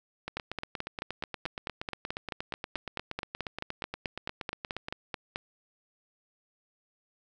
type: two click trains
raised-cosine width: 0.3 ms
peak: -17 / -19 dBFS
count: 24 / 40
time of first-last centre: 0.37-5.359 / 0.28-4.884 s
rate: 4.61 / 8.47 Hz
effects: none

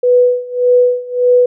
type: tone with tremolo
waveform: sine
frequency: 493.9 Hz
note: B4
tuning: in tune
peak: -5 dBFS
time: 0.03-1.46 s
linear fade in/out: 5 ms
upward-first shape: sine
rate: 1.7 Hz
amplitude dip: 90%
effects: none

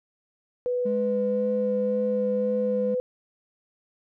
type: tone with pitch glide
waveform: sine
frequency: 493.9 to 502.2 Hz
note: B4 to B4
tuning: 0 to +29 cents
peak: -23 dBFS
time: 0.66-3 s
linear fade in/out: 0 ms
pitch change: +29 cents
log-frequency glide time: 0.81-1.51 s
type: tone with vibrato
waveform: triangle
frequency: 207.7 Hz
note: G#3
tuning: in tune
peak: -26 dBFS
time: 0.85-2.95 s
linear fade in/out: 10 ms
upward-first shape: sine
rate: 1.9 Hz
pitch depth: 21 cents each way
effects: none

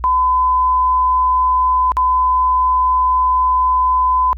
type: tone with dropouts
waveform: sine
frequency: 1012 Hz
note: B5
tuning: 42 cents sharp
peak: -11 dBFS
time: 0.04-4.33 s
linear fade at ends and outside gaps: 0 ms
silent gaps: 1.919-1.969 s
effects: added 60 Hz sine -26 dBFS peak until 4.37 s

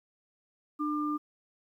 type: tone pair together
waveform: sine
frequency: 299.7 / 1198 Hz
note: D4 / D6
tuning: +35 / +34 cents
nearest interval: 2 octaves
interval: 2399 cents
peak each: -30 / -33 dBFS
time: 0.79-1.18 s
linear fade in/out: 20 ms
effects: 11-bit

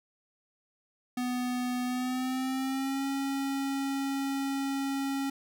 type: tone with pitch glide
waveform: square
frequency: 248.3 to 273.9 Hz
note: B3 to C#4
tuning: +9 to -21 cents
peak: -30 dBFS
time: 1.17-5.3 s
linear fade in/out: 5 ms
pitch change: +170 cents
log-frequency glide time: 1.84-3.06 s
effects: none

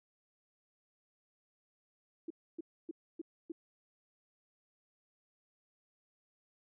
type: tone bursts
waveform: sine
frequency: 329.7 Hz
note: E4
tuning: in tune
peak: -38 dBFS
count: 5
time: 2.28-3.52 s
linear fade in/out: 5 ms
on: 24 ms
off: 280 ms
effects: none

